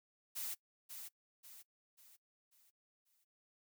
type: noise with echo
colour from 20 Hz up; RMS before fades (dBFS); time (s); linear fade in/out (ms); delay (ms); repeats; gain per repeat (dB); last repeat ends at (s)
blue; -42; 0.35-0.55; 20; 540; 5; -7; 3.25
effects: noise-tail reverb RT60 0.1 s tail -21 dB re dry